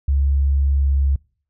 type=tone with pitch glide; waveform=sine; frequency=69.4 to 68.92 Hz; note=C#2 to C#2; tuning=+3 to -9 cents; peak=-14 dBFS; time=0.08-1.16 s; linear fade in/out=5 ms; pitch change=-12 cents; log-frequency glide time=0.78-0.88 s; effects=noise-tail reverb RT60 0.5 s tail -26 dB re dry